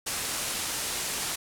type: low-pass noise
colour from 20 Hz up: white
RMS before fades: -32 dBFS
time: 0.06-1.36 s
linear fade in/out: 10 ms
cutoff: 11000 Hz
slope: 24 dB/octave
effects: none